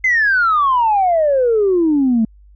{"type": "exponential sweep", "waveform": "sine", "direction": "down", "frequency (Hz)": [2093, 215.7], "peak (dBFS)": -10, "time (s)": [0.04, 2.25], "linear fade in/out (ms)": 5, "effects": ["tanh soft clip ceiling -7 dBFS", "added 50 Hz sine -42 dBFS peak until 2.55 s"]}